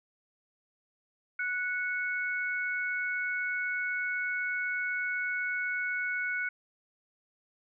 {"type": "tone pair together", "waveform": "sine", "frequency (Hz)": [1476, 2212], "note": ["F#6", "C#7"], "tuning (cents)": [-5, -4], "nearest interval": "perfect fifth", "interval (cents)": 701, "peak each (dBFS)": [-31, -34], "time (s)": [1.39, 6.49], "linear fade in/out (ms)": 5, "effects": []}